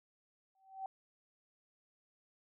sine tone with exponential growth, 769 Hz, G5, 33 cents flat, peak -36 dBFS, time 0.55-0.86 s, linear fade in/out 2 ms, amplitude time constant 66 ms, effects none

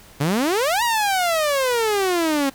sawtooth exponential two-way sweep, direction up then down, 134.5 to 972 to 267.6 Hz, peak -14 dBFS, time 0.2-2.5 s, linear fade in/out 10 ms, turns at 0.83 s, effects pink hiss -47 dBFS RMS until 2.54 s

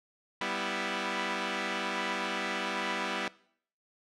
5% pulse chord, E minor, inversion first, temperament equal, 196 / 246.9 / 329.6 Hz, G3 / B3 / E4, 0 / 0 / 0 cents, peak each -24 dBFS, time 0.41-3.28 s, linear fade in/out 2 ms, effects noise-tail reverb RT60 0.6 s tail -21 dB re dry + low-pass 5000 Hz 12 dB/octave

